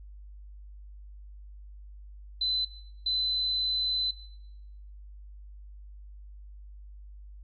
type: tone bursts at uneven times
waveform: sine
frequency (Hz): 4029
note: B7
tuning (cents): +34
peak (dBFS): -25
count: 2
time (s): 2.41-2.65 / 3.06-4.11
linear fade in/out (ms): 5
effects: noise-tail reverb RT60 0.9 s tail -20 dB re dry + added 50 Hz sine -44 dBFS peak until 7.43 s